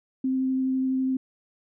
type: tone with vibrato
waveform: sine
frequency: 261.6 Hz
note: C4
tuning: in tune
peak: -22 dBFS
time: 0.24-1.17 s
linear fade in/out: 5 ms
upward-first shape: sine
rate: 12 Hz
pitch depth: 8 cents each way
effects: none